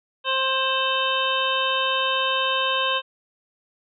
harmonic tone with a mistuned harmonic, 528 Hz, C5, 16 cents sharp, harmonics 1 / 2 / 3 / 5 / 6 / 7, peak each -28 / -25 / -29 / -28 / -26 / -29 dBFS, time 0.24-3.02 s, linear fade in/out 50 ms, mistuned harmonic 6, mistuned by -57 cents, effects none

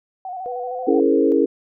sine tone with vibrato, 740 Hz, F#5, in tune, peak -27 dBFS, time 0.25-1 s, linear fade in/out 2 ms, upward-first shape square, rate 13 Hz, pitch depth 46 cents each way
sine tone with pitch glide, 493.9 to 526.3 Hz, B4 to C5, 0 to +10 cents, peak -27 dBFS, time 0.46-1.32 s, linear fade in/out 0 ms, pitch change +110 cents, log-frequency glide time 0.62-0.99 s
sine chord, A# half-diminished seventh, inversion first, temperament equal, 277.2 / 329.6 / 415.3 / 466.2 Hz, C#4 / E4 / G#4 / A#4, 0 / 0 / 0 / 0 cents, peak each -19 dBFS, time 0.87-1.46 s, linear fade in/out 10 ms
effects none

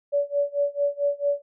sine tone with tremolo, 572 Hz, D5, 46 cents flat, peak -18 dBFS, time 0.12-1.42 s, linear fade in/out 20 ms, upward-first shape sine, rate 4.5 Hz, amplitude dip 95%, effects none

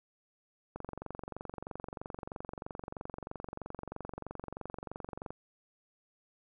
click train, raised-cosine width 1 ms, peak -26 dBFS, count 106, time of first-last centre 0.76-5.305 s, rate 23.1 Hz, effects none

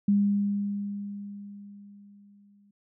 sine tone with exponential decay, 202.3 Hz, G#3, 45 cents flat, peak -18 dBFS, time 0.08-2.71 s, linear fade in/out 5 ms, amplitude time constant 570 ms, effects none

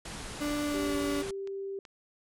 pink low-pass noise, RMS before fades -41 dBFS, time 0.05-1.31 s, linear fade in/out 5 ms, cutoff 11000 Hz, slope 96 dB/octave
35% pulse tone with pitch glide, 294 to 287.1 Hz, D4 to D4, +2 to -39 cents, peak -28 dBFS, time 0.4-1.23 s, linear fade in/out 20 ms, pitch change -41 cents, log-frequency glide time 0.65-0.98 s
sine tone, 392 Hz, G4, in tune, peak -34 dBFS, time 0.74-1.79 s, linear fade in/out 2 ms
clicks, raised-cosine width 0.2 ms, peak -32 dBFS, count 3, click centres 1.295 / 1.474 / 1.852 s
effects none

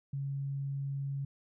sine tone, 138.59 Hz, C#3, in tune, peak -33 dBFS, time 0.13-1.25 s, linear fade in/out 5 ms, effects none

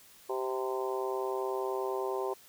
harmonic tone with a mistuned harmonic, 130 Hz, C3, 11 cents flat, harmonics 3 / 4 / 5 / 6 / 7 / 8, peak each -33 / -39 / -41 / -42 / -40 / -41 dBFS, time 0.29-2.34 s, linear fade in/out 10 ms, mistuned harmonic 8, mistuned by -16 cents, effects white hiss -57 dBFS RMS until 2.48 s

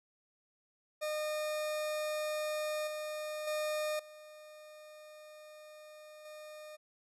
40% pulse tone with level steps, 610 Hz, D#5, 34 cents flat, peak -33 / -37 / -32 / -50 / -46 dBFS, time 1.01-6.77 s, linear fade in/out 20 ms, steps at 2.87 / 3.47 / 3.99 / 6.25 s, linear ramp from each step 5 ms, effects resampled to 32000 Hz

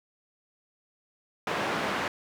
white band-pass noise, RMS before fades -30 dBFS, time 1.47-2.08 s, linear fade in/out 2 ms, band 150 to 1600 Hz, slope 12 dB/octave, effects none

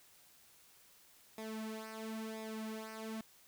sawtooth tone with flanger, 220 Hz, A3, in tune, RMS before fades -44 dBFS, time 1.38-3.21 s, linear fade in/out 2 ms, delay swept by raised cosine 0.67 to 4.27 ms, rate 0.98 Hz, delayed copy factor -0.75, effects white hiss -64 dBFS RMS until 3.47 s

